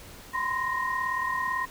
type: tone cluster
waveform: sine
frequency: 1009 / 1047 / 1865 Hz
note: B5 / C6 / A#6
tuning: +37 / +1 / 0 cents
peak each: -32 / -30 / -30 dBFS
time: 0.33-1.66 s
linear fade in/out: 20 ms
effects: pink hiss -47 dBFS RMS until 1.7 s

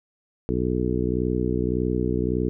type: harmonic tone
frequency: 61.74 Hz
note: B1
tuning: in tune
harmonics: 1 / 2 / 3 / 4 / 5 / 6 / 7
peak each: -29 / -29 / -29 / -29 / -29 / -29 / -29 dBFS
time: 0.49-2.49 s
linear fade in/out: 0 ms
effects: none

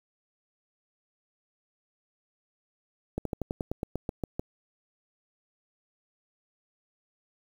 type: slowing click train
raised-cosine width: 2 ms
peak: -17 dBFS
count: 12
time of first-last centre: 3.18-4.395 s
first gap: 73 ms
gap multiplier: 1.08
effects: 8-bit

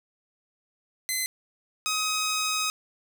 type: tone pair in turn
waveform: 10% pulse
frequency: 2044 / 1262.6 Hz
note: C7 / D#6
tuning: -41 / +25 cents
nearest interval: minor sixth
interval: 834 cents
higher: first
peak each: -17 dBFS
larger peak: neither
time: 1.09-1.26 / 1.86-2.7 s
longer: second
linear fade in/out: 0 ms
effects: none

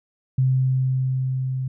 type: tone with level ramp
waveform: sine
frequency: 130.4 Hz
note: C3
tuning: 5 cents flat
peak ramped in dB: -15 to -23 dBFS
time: 0.38-1.68 s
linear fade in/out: 5 ms
effects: none

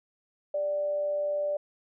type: tone with amplitude modulation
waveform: sine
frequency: 587.3 Hz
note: D5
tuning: in tune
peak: -25 dBFS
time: 0.54-1.57 s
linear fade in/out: 5 ms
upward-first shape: sine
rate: 183 Hz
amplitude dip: 25%
effects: none

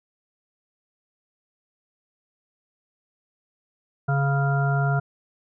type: harmonic tone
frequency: 139.4 Hz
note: C#3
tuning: 10 cents sharp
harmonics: 1 / 3 / 5 / 7 / 9 / 10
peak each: -20 / -34 / -28 / -38 / -41 / -29 dBFS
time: 4.08-5 s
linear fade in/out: 10 ms
effects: none

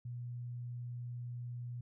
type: tone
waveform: sine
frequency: 121.4 Hz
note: B2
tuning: 29 cents flat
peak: -40 dBFS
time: 0.05-1.81 s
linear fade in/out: 5 ms
effects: none

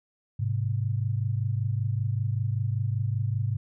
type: tone pair together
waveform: sine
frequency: 104.81 / 130 Hz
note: G#2 / C3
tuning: +16 / -11 cents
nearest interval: major third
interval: 373 cents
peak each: -26 / -29 dBFS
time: 0.39-3.57 s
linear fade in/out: 10 ms
effects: none

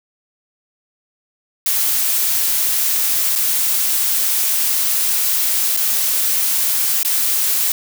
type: noise with dropouts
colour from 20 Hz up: blue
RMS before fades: -17 dBFS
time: 1.66-7.72 s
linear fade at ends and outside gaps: 2 ms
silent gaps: 3.354-3.358 / 5.766-5.772 / 7.031-7.048 s
effects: none

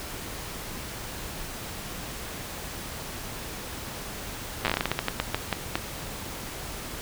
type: slowing click train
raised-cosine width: 0.3 ms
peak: -8 dBFS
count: 17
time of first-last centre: 4.65-5.755 s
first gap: 8 ms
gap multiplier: 1.25
effects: pink hiss -37 dBFS RMS until 7.01 s

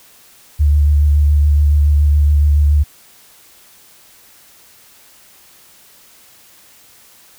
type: tone with vibrato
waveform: sine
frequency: 73.42 Hz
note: D2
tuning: in tune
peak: -8 dBFS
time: 0.59-2.84 s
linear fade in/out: 20 ms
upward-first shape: sine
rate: 7.1 Hz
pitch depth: 23 cents each way
effects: white hiss -46 dBFS RMS until 7.38 s

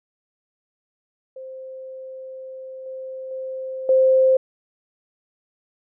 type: tone with level steps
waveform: sine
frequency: 523.3 Hz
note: C5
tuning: in tune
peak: -33 / -30 / -27 / -12 dBFS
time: 1.36-4.37 s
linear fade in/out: 5 ms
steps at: 2.86 / 3.31 / 3.89 s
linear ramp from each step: 2 ms
effects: none

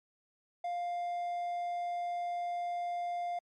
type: tone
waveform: triangle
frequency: 701 Hz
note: F5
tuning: 6 cents sharp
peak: -31 dBFS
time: 0.64-3.39 s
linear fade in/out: 5 ms
effects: MP3 48 kbps

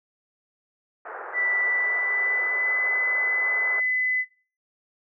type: band-pass noise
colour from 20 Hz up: white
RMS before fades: -37 dBFS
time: 1.05-3.8 s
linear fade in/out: 5 ms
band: 380 to 1700 Hz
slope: 48 dB/octave
type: tone with pitch glide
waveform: sine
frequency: 1975.5 to 2012 Hz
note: B6 to B6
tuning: 0 to +32 cents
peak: -22 dBFS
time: 1.33-4.25 s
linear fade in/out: 50 ms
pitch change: +32 cents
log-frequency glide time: 1.69-2.82 s
effects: noise-tail reverb RT60 0.4 s tail -17 dB re dry

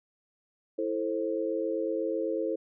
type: chord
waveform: sine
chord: A minor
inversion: second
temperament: just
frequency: 330 / 440 / 528 Hz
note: E4 / A4 / C5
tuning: +2 / 0 / +16 cents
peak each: -32 dBFS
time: 0.78-2.56 s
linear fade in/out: 10 ms
effects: none

